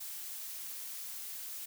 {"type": "noise", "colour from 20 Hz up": "blue", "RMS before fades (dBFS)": -43, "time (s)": [0, 1.66], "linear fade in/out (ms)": 10, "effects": []}